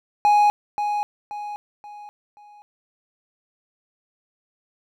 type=tone with echo; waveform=triangle; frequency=830.6 Hz; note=G#5; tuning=in tune; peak=-11 dBFS; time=0.25-0.5 s; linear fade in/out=0 ms; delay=530 ms; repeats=4; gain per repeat=-8 dB; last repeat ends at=2.62 s; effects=none